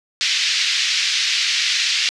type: band-pass noise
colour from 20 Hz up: white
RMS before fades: -19 dBFS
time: 0.21-2.09 s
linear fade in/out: 0 ms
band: 2000 to 5300 Hz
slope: 24 dB/octave
effects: low-pass 8000 Hz 12 dB/octave